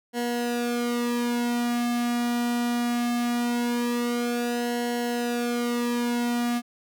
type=tone with flanger; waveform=sawtooth; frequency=239.9 Hz; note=A#3; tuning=50 cents sharp; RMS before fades=-26 dBFS; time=0.13-6.62 s; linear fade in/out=50 ms; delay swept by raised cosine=0.82 to 2.32 ms; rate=0.21 Hz; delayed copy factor=-0.8; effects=none